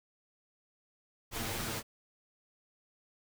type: noise with comb filter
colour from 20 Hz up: pink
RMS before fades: -37 dBFS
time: 1.31-1.83 s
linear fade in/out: 50 ms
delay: 8.8 ms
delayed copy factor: +0.75
effects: none